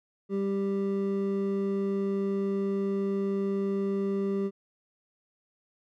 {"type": "tone pair together", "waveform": "triangle", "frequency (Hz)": [197, 393.6], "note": ["G3", "G4"], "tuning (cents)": [9, 7], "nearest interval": "octave", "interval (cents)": 1198, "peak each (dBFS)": -27, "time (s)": [0.29, 4.51], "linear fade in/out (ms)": 50, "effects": []}